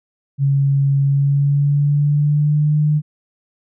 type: tone with pitch glide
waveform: sine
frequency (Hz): 138.9 to 150.6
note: C#3 to D3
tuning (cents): +4 to +44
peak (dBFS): -12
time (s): 0.38-3.02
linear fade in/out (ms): 50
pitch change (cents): +140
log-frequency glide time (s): 1.03-2.74
effects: none